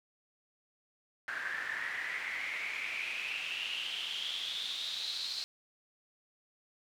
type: noise with band-pass filter sweep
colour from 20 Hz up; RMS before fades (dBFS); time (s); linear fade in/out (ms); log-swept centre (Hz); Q
pink; -38; 1.28-5.44; 0; 1600 to 4300; 7.9
effects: none